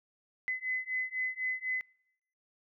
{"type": "beating tone pair", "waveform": "sine", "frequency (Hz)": [2024, 2028], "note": ["B6", "B6"], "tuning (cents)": [42, 45], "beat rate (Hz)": 4, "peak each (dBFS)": [-35, -35], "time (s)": [0.48, 1.81], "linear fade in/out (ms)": 0, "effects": ["noise-tail reverb RT60 0.8 s tail -26 dB re dry"]}